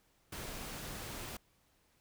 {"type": "noise", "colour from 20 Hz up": "pink", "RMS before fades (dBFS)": -44, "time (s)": [0.32, 1.37], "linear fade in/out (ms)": 5, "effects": ["pink hiss -72 dBFS RMS until 2 s"]}